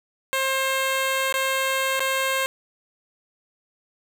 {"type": "tone with dropouts", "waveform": "10% pulse", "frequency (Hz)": 532, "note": "C5", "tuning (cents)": 29, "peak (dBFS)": -13, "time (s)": [0.33, 2.46], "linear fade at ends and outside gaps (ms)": 0, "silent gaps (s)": [[1.325, 1.341], [1.995, 2.004]], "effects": []}